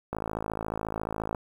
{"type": "click train", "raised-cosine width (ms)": 1, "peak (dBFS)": -17, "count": 67, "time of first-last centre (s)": [0.13, 1.348], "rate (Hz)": 54.2, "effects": ["8-bit"]}